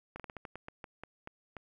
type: slowing click train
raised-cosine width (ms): 0.5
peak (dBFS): -28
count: 12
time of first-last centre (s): 0.16-1.567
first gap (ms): 37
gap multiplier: 1.23
effects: 11-bit

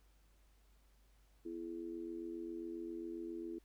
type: tone with amplitude modulation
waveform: sine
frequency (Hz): 334.8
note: E4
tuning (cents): +27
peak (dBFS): -38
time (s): 1.45-3.59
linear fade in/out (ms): 10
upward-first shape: sine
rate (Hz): 87.4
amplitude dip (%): 85
effects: added 50 Hz sine -66 dBFS peak until 3.64 s + pink hiss -75 dBFS RMS until 3.64 s

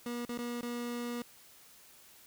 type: tone with dropouts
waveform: 30% pulse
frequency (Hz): 240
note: B3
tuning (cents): -49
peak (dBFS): -33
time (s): 0.06-1.22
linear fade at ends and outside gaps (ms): 2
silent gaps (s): 0.252-0.292 / 0.377-0.388 / 0.611-0.63
effects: white hiss -58 dBFS RMS until 2.26 s

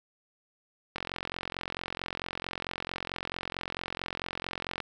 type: click train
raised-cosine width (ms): 0.3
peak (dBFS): -17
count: 172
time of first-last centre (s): 0.96-4.803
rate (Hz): 44.5
effects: none

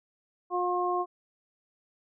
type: harmonic tone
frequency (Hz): 357.6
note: F4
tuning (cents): +41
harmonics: 1 / 2 / 3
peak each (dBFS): -30 / -30 / -30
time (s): 0.5-1.06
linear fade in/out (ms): 50
effects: none

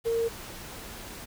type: tone in noise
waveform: sine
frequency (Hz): 460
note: A#4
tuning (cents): -23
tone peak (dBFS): -24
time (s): 0.05-0.29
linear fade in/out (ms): 20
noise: pink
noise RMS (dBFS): -42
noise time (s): 0.04-1.26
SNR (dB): +15
effects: none

